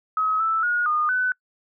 sine tone with pitch steps, 1276 / 1319 / 1442 / 1223 / 1500 Hz, D#6 / E6 / F#6 / D#6 / F#6, +43 / +1 / -45 / -30 / +23 cents, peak -19 dBFS, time 0.17-1.32 s, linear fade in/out 2 ms, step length 230 ms, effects noise-tail reverb RT60 0.1 s tail -26 dB re dry

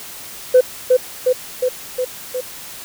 sine tone with echo, 506 Hz, B4, 42 cents sharp, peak -4 dBFS, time 0.54-0.61 s, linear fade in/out 10 ms, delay 360 ms, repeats 5, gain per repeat -3 dB, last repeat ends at 2.41 s, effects tanh soft clip ceiling -3 dBFS + white hiss -34 dBFS RMS until 2.84 s

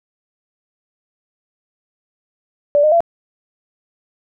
sine tone with pitch steps, 581 / 612 / 678 Hz, D5 / D#5 / E5, -19 / -29 / +49 cents, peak -9 dBFS, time 2.75-3.005 s, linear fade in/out 0 ms, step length 85 ms, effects none

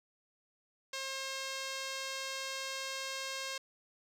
5% pulse tone with low-pass filter, 535 Hz, C5, 38 cents sharp, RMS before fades -40 dBFS, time 0.93-3.58 s, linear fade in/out 5 ms, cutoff 11000 Hz, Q 0.73, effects none

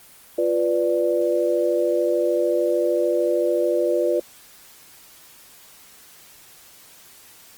sine chord, B diminished, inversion second, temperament equal, 349.2 / 493.9 / 587.3 Hz, F4 / B4 / D5, 0 / 0 / 0 cents, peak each -22 dBFS, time 0.38-4.2 s, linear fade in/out 5 ms, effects white hiss -48 dBFS RMS until 7.57 s + Opus 24 kbps

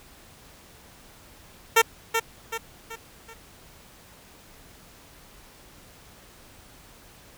10% pulse tone with echo, 454.1 Hz, A#4, 45 cents flat, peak -6 dBFS, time 1.76-1.82 s, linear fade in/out 10 ms, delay 380 ms, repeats 4, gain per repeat -7 dB, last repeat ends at 3.34 s, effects pink hiss -51 dBFS RMS until 7.37 s

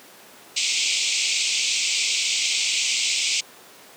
pink band-pass noise, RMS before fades -23 dBFS, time 0.56-3.41 s, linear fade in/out 10 ms, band 2200 to 8200 Hz, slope 96 dB/octave, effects pink hiss -46 dBFS RMS until 3.96 s + high-pass 300 Hz 12 dB/octave

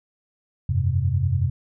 sine chord, F suspended second, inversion none, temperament equal, 87.31 / 98 / 130.81 Hz, F2 / G2 / C3, 0 / 0 / 0 cents, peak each -23 dBFS, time 0.69-1.5 s, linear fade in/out 5 ms, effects none

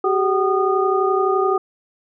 sine tone cluster, 379.6 / 411.3 / 760 / 1225 Hz, F#4 / G#4 / F#5 / D#6, +44 / -17 / +46 / -27 cents, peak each -18 / -23 / -23 / -21 dBFS, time 0.04-1.58 s, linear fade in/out 5 ms, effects none

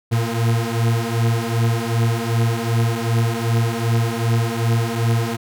40% pulse beating tone pair, 114.2 / 116.8 Hz, A#2 / A#2, -35 / +4 cents, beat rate 2.6 Hz, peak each -19 dBFS, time 0.11-5.37 s, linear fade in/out 20 ms, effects none

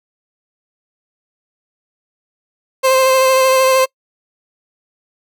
30% pulse tone with vibrato, 524 Hz, C5, 2 cents sharp, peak -7 dBFS, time 2.83-3.86 s, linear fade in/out 20 ms, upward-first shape sine, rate 13 Hz, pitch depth 18 cents each way, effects noise-tail reverb RT60 0.1 s tail -26 dB re dry

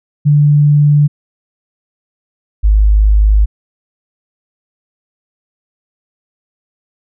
sine tone pair in turn, 146.83 / 51.91 Hz, D3 / G#1, 0 / 0 cents, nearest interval octave + tritone, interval 1800 cents, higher first, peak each -5 dBFS, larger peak neither, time 0.25-1.08 / 2.63-3.46 s, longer neither, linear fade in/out 20 ms, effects none

